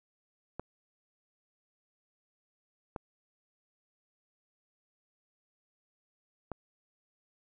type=clicks; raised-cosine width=1 ms; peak=-23 dBFS; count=3; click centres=0.596 / 2.962 / 6.517 s; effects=none